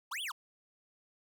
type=linear two-way sweep; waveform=square; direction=up then down; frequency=813 to 3520 to 813 Hz; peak=-37 dBFS; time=0.11-0.32 s; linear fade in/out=10 ms; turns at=0.22 s; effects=none